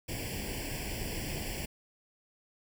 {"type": "noise with comb filter", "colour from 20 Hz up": "pink", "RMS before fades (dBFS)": -37, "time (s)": [0.08, 1.66], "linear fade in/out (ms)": 10, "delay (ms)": 0.39, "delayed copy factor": 0.95, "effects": []}